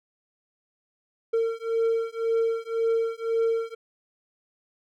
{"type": "beating tone pair", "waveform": "triangle", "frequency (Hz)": [454.5, 456.4], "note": ["A#4", "A#4"], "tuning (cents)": [-44, -37], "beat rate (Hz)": 1.9, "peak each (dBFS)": -24, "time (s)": [1.33, 3.75], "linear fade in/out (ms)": 10, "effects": []}